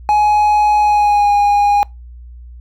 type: tone with pitch glide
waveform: triangle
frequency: 839 to 818.9 Hz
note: G#5 to G#5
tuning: +17 to -25 cents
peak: -7 dBFS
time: 0.09-1.83 s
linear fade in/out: 0 ms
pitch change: -42 cents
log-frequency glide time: 0.8-1.32 s
effects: noise-tail reverb RT60 0.2 s tail -25 dB re dry + added 60 Hz sine -32 dBFS peak until 2.6 s